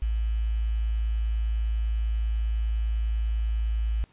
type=tone with quantisation; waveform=sine; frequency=55 Hz; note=A1; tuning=in tune; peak=-23 dBFS; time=0.02-4.04 s; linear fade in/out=0 ms; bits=8; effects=pink hiss -62 dBFS RMS until 4.12 s + resampled to 8000 Hz